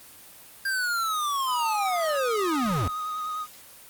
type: linear sweep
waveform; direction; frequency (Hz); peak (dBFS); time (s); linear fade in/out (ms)
square; down; 1600 to 73.42; -25; 0.65-2.88; 5
type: tone with vibrato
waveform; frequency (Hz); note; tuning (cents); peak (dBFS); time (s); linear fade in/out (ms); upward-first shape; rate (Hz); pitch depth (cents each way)
triangle; 1248; D#6; +5; -27; 1.46-3.47; 50; sine; 10; 19
effects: white hiss -48 dBFS RMS until 3.89 s + Opus 24 kbps